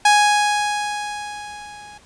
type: tone with level ramp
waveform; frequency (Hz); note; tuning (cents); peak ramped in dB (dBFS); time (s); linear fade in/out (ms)
sawtooth; 830.6; G#5; 0; -6 to -35; 0.05-1.98; 5
effects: pink hiss -50 dBFS RMS until 2.05 s + resampled to 22050 Hz